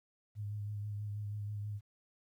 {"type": "tone with vibrato", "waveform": "sine", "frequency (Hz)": 103.83, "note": "G#2", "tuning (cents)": 0, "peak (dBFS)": -37, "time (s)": [0.35, 1.81], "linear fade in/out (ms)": 50, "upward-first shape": "sine", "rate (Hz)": 6.2, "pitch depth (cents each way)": 26, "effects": ["12-bit"]}